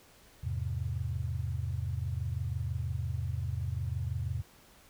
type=chord; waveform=sine; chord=E augmented; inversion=none; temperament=just; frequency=82.41 / 103.01 / 128.76 Hz; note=E2 / G#2 / B#2; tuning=0 / -14 / -27 cents; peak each=-35 / -36 / -36 dBFS; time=0.43-4.42 s; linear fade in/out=10 ms; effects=pink hiss -59 dBFS RMS until 4.89 s